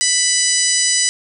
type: harmonic tone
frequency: 991 Hz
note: B5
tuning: 6 cents sharp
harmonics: 2 / 3 / 4 / 5 / 6 / 7 / 8 / 9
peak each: -23 / -25 / -25 / -20 / -20 / -25 / -19 / -22 dBFS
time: 0.01-1.09 s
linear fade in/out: 0 ms
effects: none